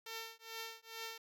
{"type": "tone with tremolo", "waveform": "5% pulse", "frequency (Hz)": 451.5, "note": "A4", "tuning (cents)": 45, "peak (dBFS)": -30, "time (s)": [0.06, 1.18], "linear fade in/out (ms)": 5, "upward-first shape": "triangle", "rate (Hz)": 2.3, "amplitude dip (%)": 100, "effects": []}